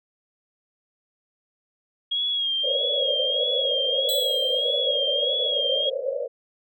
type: tone with vibrato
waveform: sine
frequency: 3272 Hz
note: G#7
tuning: 26 cents flat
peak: -22 dBFS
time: 2.11-5.9 s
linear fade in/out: 10 ms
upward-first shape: sine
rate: 1.6 Hz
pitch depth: 55 cents each way
type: band-pass noise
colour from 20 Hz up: white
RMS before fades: -28 dBFS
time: 2.63-6.28 s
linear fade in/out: 20 ms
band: 490 to 580 Hz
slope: 96 dB/octave
type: tone with exponential decay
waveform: 10% pulse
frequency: 3990 Hz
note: B7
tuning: 17 cents sharp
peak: -18 dBFS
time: 4.09-4.78 s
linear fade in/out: 0 ms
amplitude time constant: 150 ms
effects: none